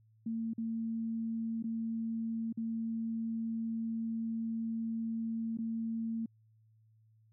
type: tone with dropouts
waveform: sine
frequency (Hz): 226.3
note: A3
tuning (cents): +49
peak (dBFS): -33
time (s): 0.26-6.26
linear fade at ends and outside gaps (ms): 5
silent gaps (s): 0.535-0.58 / 1.626-1.64 / 2.526-2.573 / 5.573-5.586
effects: added 110 Hz sine -63 dBFS peak until 7.32 s